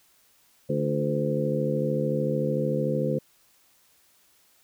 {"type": "harmonic tone with a mistuned harmonic", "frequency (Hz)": 73.42, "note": "D2", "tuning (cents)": 0, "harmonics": [2, 3, 4, 5, 6, 7], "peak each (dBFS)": [-28, -30, -35, -34, -32, -28], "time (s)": [0.69, 3.19], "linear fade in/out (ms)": 10, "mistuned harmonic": 5, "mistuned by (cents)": -51, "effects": ["white hiss -62 dBFS RMS until 4.63 s"]}